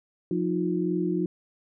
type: tone cluster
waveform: sine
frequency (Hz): 177.9 / 312.1 / 354.9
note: F3 / D#4 / F4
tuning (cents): +32 / +5 / +28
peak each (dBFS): -28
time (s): 0.31-1.26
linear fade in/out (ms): 2
effects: none